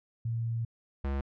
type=tone pair in turn; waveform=sine / square; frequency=115.2 / 68.8 Hz; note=A#2 / C#2; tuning=-20 / -12 cents; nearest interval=major sixth; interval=892 cents; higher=first; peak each=-29 / -30 dBFS; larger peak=first; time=0.25-0.65 / 1.04-1.21 s; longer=first; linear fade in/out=5 ms; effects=low-pass 2000 Hz 12 dB/octave